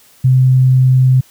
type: tone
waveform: sine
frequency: 129.3 Hz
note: C3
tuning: 20 cents flat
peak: -6 dBFS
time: 0.24-1.21 s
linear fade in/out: 10 ms
effects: white hiss -47 dBFS RMS until 1.3 s